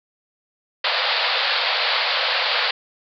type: band-pass noise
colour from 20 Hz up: white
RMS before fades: -21 dBFS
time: 0.84-2.71 s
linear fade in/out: 5 ms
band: 480 to 4700 Hz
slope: 96 dB/octave
effects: none